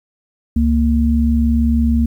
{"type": "tone pair together", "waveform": "sine", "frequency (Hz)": [69.9, 231.6], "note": ["C#2", "A#3"], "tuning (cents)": [15, -11], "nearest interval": "octave + major sixth", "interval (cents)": 2074, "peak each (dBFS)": -14, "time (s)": [0.56, 2.06], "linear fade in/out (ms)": 5, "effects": ["8-bit"]}